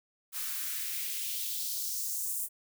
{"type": "noise with high-pass filter sweep", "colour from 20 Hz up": "blue", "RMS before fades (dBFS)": -35, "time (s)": [0.32, 2.49], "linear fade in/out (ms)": 50, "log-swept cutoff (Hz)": [1100, 9200], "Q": 1.8, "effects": []}